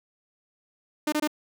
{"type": "tone bursts", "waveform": "sawtooth", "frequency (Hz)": 302.1, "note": "D4", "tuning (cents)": 49, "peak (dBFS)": -19, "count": 3, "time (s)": [1.07, 1.275], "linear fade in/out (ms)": 5, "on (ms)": 53, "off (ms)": 23, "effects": []}